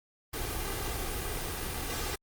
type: noise with comb filter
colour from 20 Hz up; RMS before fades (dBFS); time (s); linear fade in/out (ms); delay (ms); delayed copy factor
pink; -34; 0.33-2.16; 10; 2.5; +0.55
effects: Opus 24 kbps